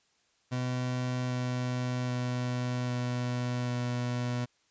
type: tone with pitch steps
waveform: 30% pulse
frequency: 125.8 / 125 / 124.21 / 123.42 / 122.64 Hz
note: B2 / B2 / B2 / B2 / B2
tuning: +32 / +21 / +10 / -1 / -12 cents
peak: -27 dBFS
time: 0.51-4.46 s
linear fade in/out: 20 ms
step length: 790 ms
effects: white hiss -70 dBFS RMS until 4.7 s + resampled to 16000 Hz